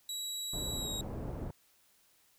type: tone with pitch glide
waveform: 25% pulse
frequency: 3891 to 3807 Hz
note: B7 to A#7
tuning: -27 to +36 cents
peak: -32 dBFS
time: 0.09-1.01 s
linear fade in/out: 2 ms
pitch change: -37 cents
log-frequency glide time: 0.75-0.89 s
type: low-pass noise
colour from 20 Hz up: pink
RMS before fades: -40 dBFS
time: 0.53-1.51 s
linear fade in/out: 5 ms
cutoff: 600 Hz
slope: 12 dB/octave
effects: white hiss -68 dBFS RMS until 2.38 s